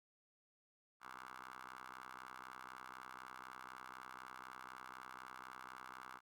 10% pulse ring-modulated tone, 64 Hz, C2, 38 cents flat, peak -40 dBFS, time 1-6.21 s, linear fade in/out 50 ms, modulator 1210 Hz, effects Opus 48 kbps

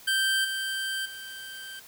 25% pulse tone with level steps, 1564 Hz, G6, 4 cents flat, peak -19 / -25 / -35 dBFS, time 0.07-1.8 s, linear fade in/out 10 ms, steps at 0.44 / 1.05 s, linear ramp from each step 10 ms, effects white hiss -50 dBFS RMS until 1.87 s

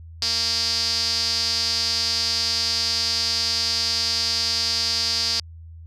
sawtooth tone with band-pass filter, 230 Hz, A#3, 23 cents flat, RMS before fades -23 dBFS, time 0.22-5.4 s, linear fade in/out 2 ms, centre 4800 Hz, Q 8.5, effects added 82 Hz sine -38 dBFS peak until 5.86 s

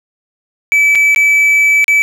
triangle tone with dropouts, 2303 Hz, D7, 34 cents flat, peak -5 dBFS, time 0.72-2.02 s, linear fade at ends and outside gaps 0 ms, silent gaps 0.951-0.955 / 1.147-1.161 / 1.843-1.881 s, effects none

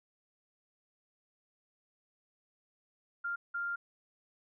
sine tone bursts at uneven times, 1396.9 Hz, F6, in tune, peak -33 dBFS, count 2, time 3.24-3.36 / 3.54-3.76 s, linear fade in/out 10 ms, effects none

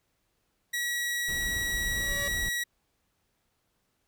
sawtooth tone, 1922 Hz, B6, 48 cents flat, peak -25 dBFS, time 0.73-2.64 s, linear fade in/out 10 ms
brown noise, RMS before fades -37 dBFS, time 1.28-2.49 s, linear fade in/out 5 ms
sawtooth tone with exponential growth, 570 Hz, C#5, 48 cents sharp, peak -30 dBFS, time 1.59-2.28 s, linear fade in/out 2 ms, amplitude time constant 150 ms
effects pink hiss -75 dBFS RMS until 4.07 s

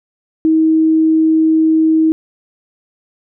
sine tone, 318.3 Hz, D#4, 39 cents sharp, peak -8 dBFS, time 0.45-2.12 s, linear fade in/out 0 ms, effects none

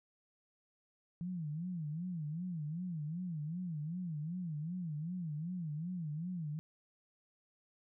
sine tone with vibrato, 164.81 Hz, E3, in tune, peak -37 dBFS, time 1.21-6.59 s, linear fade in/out 0 ms, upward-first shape sine, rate 2.6 Hz, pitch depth 190 cents each way, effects none

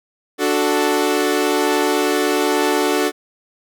sawtooth chord, D major, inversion none, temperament equal, 293.7 / 370 / 440 Hz, D4 / F#4 / A4, 0 / 0 / 0 cents, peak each -16 dBFS, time 0.38-3.12 s, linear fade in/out 50 ms, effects none

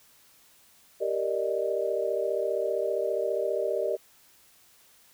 sine chord, Eb major seventh, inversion first, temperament equal, 392 / 466.2 / 587.3 / 622.3 Hz, G4 / Bb4 / D5 / Eb5, 0 / 0 / 0 / 0 cents, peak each -31 dBFS, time 1-3.97 s, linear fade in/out 20 ms, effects white hiss -59 dBFS RMS until 5.13 s

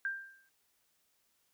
sine tone with exponential decay, 1585 Hz, G6, 19 cents sharp, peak -30 dBFS, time 0.05-0.49 s, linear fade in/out 1 ms, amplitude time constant 95 ms, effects white hiss -75 dBFS RMS until 1.53 s

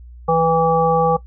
harmonic tone with a mistuned harmonic, 164.6 Hz, E3, 2 cents flat, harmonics 1 / 3 / 5 / 7, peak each -21 / -16 / -17 / -20 dBFS, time 0.28-1.17 s, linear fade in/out 10 ms, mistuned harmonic 5, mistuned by -25 cents, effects noise-tail reverb RT60 0.1 s tail -18 dB re dry + added 60 Hz sine -36 dBFS peak until 1.26 s

